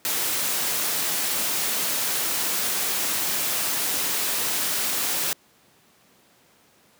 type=noise; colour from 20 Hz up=white; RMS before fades=-25 dBFS; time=0.05-5.33 s; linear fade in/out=0 ms; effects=pink hiss -58 dBFS RMS until 6.99 s + high-pass 150 Hz 12 dB/octave